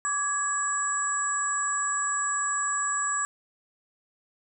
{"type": "tone cluster", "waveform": "sine", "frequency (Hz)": [1159, 1672, 7800], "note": ["D6", "G#6", "B8"], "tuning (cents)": [-23, 11, -23], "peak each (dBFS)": [-29, -32, -28], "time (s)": [0.05, 3.25], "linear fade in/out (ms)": 0, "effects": []}